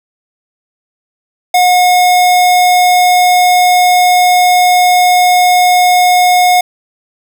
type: tone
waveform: square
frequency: 723 Hz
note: F#5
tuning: 40 cents flat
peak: -6 dBFS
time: 1.54-6.61 s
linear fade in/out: 5 ms
effects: none